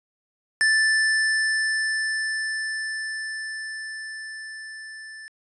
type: tone with level ramp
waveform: square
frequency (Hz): 1760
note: A6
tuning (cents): 0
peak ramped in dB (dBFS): -17 to -39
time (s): 0.61-5.28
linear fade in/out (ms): 0
effects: resampled to 24000 Hz